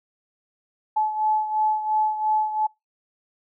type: beating tone pair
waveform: sine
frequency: 860 / 862.9 Hz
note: A5 / A5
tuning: -40 / -34 cents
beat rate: 2.9 Hz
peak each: -21 / -27 dBFS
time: 0.96-2.67 s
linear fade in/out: 10 ms
effects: noise-tail reverb RT60 0.2 s tail -25 dB re dry